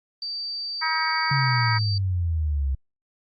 sine tone, 4638 Hz, D8, 22 cents flat, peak -28 dBFS, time 0.22-1.98 s, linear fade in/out 2 ms
harmonic tone, 318.8 Hz, D#4, 42 cents sharp, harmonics 3 / 4 / 5 / 6 / 7, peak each -27 / -28 / -29 / -30 / -30 dBFS, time 0.81-1.79 s, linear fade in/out 20 ms
sine exponential sweep, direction down, 140.7 to 65.41 Hz, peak -21 dBFS, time 1.31-2.75 s, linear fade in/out 5 ms
effects Opus 32 kbps

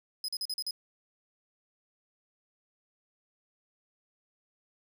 40% pulse tone bursts, 5050 Hz, D#8, 25 cents sharp, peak -31 dBFS, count 6, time 0.24-0.709 s, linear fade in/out 2 ms, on 44 ms, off 41 ms, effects none

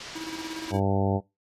white low-pass noise, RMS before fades -41 dBFS, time 0-0.72 s, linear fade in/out 5 ms, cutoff 5600 Hz, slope 24 dB/octave
square tone with tremolo, 322.4 Hz, E4, 38 cents flat, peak -33 dBFS, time 0.15-0.8 s, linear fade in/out 10 ms, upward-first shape square, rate 17 Hz, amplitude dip 55%
harmonic tone, 98 Hz, G2, in tune, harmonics 1 / 2 / 3 / 4 / 5 / 6 / 7 / 8 / 9, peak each -26 / -29 / -31 / -32 / -33 / -34 / -34 / -35 / -36 dBFS, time 0.7-1.21 s, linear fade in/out 50 ms
effects noise-tail reverb RT60 0.2 s tail -18 dB re dry + resampled to 32000 Hz

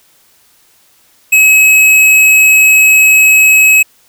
square tone, 2562 Hz, E7, 50 cents flat, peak -4 dBFS, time 1.32-3.83 s, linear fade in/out 10 ms, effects white hiss -49 dBFS RMS until 4.08 s

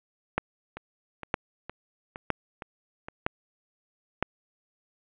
two click trains, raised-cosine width 0.5 ms, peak -22 / -9 dBFS, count 6 / 5, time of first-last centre 0.77-3.085 / 0.38-4.226 s, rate 2.16 / 1.04 Hz, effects resampled to 8000 Hz + 7-bit

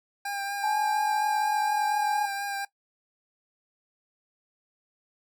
25% pulse tone with vibrato, 800 Hz, G5, 35 cents sharp, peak -26 dBFS, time 0.25-2.65 s, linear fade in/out 5 ms, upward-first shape triangle, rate 4.2 Hz, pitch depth 21 cents each way
sine tone with pitch glide, 851 to 839.8 Hz, G#5 to G#5, +42 to +19 cents, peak -24 dBFS, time 0.63-2.26 s, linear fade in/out 10 ms, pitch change -23 cents, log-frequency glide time 1.49-2.14 s
effects noise-tail reverb RT60 0.1 s tail -18 dB re dry + MP3 96 kbps

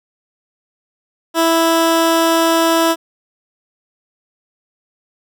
15% pulse tone, 329.6 Hz, E4, in tune, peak -5 dBFS, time 1.34-2.96 s, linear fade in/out 50 ms, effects none

